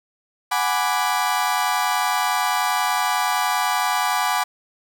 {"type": "chord", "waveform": "35% pulse", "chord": "G# half-diminished seventh", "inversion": "third", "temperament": "equal", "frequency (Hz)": [740, 830.6, 987.8, 1174.7], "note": ["F#5", "G#5", "B5", "D6"], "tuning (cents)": [0, 0, 0, 0], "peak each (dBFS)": -23, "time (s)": [0.51, 4.44], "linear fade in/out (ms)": 10, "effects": []}